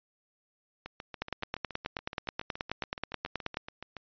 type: two click trains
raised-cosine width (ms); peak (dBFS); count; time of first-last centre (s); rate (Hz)
0.3; -15 / -24; 23 / 23; 1.22-3.57 / 0.86-3.967; 9.36 / 7.08
effects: resampled to 11025 Hz